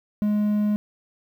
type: tone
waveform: triangle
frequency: 209.1 Hz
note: G#3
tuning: 12 cents sharp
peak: -17 dBFS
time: 0.22-0.76 s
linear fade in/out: 0 ms
effects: 9-bit